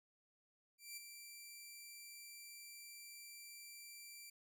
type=tone with ADSR envelope; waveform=10% pulse; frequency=2349 Hz; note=D7; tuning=in tune; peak=-37 dBFS; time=0.78-4.3 s; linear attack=190 ms; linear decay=14 ms; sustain=-7 dB; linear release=6 ms; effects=none